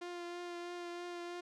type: tone with vibrato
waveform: sawtooth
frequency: 349.3 Hz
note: F4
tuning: in tune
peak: -38 dBFS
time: 0.01-1.41 s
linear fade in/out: 10 ms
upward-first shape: triangle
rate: 3.1 Hz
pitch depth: 18 cents each way
effects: low-pass 6000 Hz 12 dB/octave